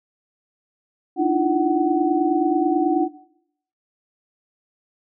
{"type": "tone cluster", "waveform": "sine", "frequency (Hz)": [294.4, 314.3, 343.6, 748], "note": ["D4", "D#4", "F4", "F#5"], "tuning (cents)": [4, 18, -28, 19], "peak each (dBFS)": -22, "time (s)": [1.16, 3.09], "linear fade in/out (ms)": 50, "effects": ["noise-tail reverb RT60 0.7 s tail -18 dB re dry"]}